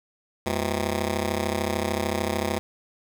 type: ring-modulated tone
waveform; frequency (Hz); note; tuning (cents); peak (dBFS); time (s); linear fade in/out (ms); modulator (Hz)
10% pulse; 144.4; D3; -29; -13; 0.46-2.59; 0; 55.5
effects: none